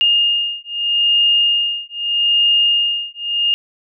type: beating tone pair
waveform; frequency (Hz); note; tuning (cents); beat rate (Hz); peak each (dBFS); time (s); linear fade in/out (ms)
sine; 2832 / 2832.8; F7 / F7; +23 / +24; 0.8; -16; 0.01-3.54; 0
effects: none